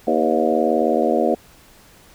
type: harmonic tone with a mistuned harmonic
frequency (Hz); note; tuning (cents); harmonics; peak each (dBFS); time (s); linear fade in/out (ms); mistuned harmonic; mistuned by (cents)
78.8; D#2; +23; 3 / 4 / 5 / 6 / 7 / 8 / 9; -23 / -23 / -23 / -23 / -23 / -23 / -23; 0.07-1.35; 5; 6; +45
effects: pink hiss -49 dBFS RMS until 2.14 s